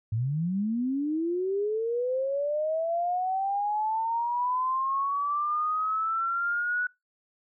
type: linear sweep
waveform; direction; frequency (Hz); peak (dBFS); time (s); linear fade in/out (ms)
sine; up; 103.83 to 1480; -25; 0.12-6.87; 5
effects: noise-tail reverb RT60 0.2 s tail -22 dB re dry